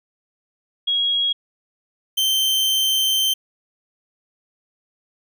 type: tone pair in turn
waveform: sine / 40% pulse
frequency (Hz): 3302 / 3117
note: G#7 / G7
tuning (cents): -11 / -11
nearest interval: minor second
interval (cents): 100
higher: first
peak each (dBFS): -17 / -16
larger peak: second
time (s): 0.87-1.33 / 2.17-3.34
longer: second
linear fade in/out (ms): 10
effects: none